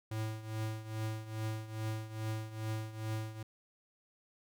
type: tone with tremolo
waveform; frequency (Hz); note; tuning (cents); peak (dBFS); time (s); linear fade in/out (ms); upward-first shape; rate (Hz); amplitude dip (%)
square; 109.6; A2; -6; -34; 0.11-3.43; 5; triangle; 2.4; 80
effects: none

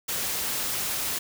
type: noise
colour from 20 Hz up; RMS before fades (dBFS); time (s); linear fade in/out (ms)
white; -29; 0.08-1.19; 10
effects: none

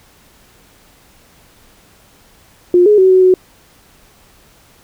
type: tone with pitch steps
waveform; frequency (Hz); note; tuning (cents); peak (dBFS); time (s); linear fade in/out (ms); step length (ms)
sine; 355.5 / 419 / 376.5 / 372.8 / 369.8; F4 / G#4 / F#4 / F#4 / F#4; +31 / +15 / +30 / +13 / -1; -5; 2.74-3.34; 2; 120
effects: pink hiss -48 dBFS RMS until 4.83 s

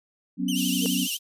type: chord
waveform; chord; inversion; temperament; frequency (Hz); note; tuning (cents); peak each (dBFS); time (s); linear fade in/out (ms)
sine; F# suspended fourth; none; equal; 185 / 246.9 / 277.2; F#3 / B3 / C#4; 0 / 0 / 0; -28; 0.37-1.08; 50
type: tone with vibrato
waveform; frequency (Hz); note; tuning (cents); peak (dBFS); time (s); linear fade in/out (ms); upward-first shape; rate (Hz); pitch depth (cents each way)
sawtooth; 2939; F#7; -12; -26; 0.48-1.17; 5; triangle; 12; 140
type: high-pass noise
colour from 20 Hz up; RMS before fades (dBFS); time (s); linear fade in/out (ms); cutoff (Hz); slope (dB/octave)
white; -31; 0.54-1.19; 50; 2600; 96
type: tone with exponential growth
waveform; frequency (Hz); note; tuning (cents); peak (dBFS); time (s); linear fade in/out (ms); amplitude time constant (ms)
sine; 459.7; A#4; -24; -24; 0.78-0.86; 0; 16
effects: resampled to 32000 Hz

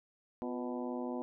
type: harmonic tone with a mistuned harmonic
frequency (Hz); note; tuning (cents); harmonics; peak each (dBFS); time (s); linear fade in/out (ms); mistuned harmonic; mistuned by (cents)
124.3; B2; +12; 2 / 3 / 4 / 5 / 6 / 7 / 8; -38 / -42 / -44 / -46 / -48 / -49 / -50; 0.42-1.22; 0; 3; -88
effects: none

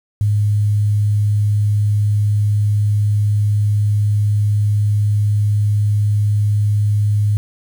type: tone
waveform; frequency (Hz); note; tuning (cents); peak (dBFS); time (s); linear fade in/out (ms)
sine; 104; G#2; +3; -12; 0.21-7.37; 0
effects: 7-bit

